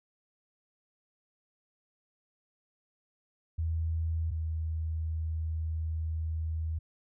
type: tone pair in turn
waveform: sine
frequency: 81.3 / 80.04 Hz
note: E2 / D#2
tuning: -23 / +50 cents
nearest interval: unison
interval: 27 cents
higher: first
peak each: -28 / -30 dBFS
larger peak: first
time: 3.58-4.31 / 4.31-6.79 s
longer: second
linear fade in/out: 10 ms
effects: none